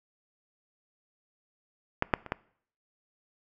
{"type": "clicks", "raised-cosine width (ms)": 0.5, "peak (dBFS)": [-9, -6, -25, -13], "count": 4, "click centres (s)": [2.024, 2.138, 2.263, 2.321], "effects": ["noise-tail reverb RT60 0.6 s tail -22 dB re dry"]}